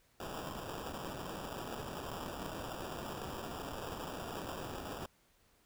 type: noise with sample-and-hold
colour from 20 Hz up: blue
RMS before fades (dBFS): -43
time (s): 0.2-5.06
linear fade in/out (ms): 2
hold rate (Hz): 2100
effects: pink hiss -70 dBFS RMS until 5.65 s